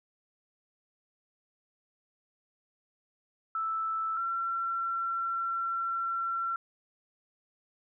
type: tone pair in turn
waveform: sine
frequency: 1318.5 / 1356.4 Hz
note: E6 / E6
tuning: 0 / +49 cents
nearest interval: unison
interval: 49 cents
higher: second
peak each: -29 / -29 dBFS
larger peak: neither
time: 3.55-4.17 / 4.17-6.56 s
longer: second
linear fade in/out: 2 ms
effects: none